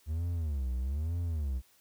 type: tone with vibrato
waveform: triangle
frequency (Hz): 73.42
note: D2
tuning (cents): 0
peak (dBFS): -28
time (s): 0.06-1.62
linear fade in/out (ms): 50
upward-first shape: sine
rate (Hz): 1.1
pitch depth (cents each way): 290
effects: white hiss -65 dBFS RMS until 1.8 s